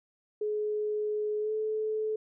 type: tone with pitch glide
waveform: sine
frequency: 422.9 to 433 Hz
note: G#4 to A4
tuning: +31 to -28 cents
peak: -28 dBFS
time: 0.41-2.16 s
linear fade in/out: 5 ms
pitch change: +41 cents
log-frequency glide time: 1.4-1.52 s
effects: none